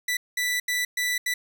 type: tone bursts at uneven times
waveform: sawtooth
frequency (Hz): 1975.5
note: B6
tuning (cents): 0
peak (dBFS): -20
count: 5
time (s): 0.08-0.17 / 0.37-0.6 / 0.68-0.85 / 0.97-1.18 / 1.26-1.34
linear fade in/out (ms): 5
effects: none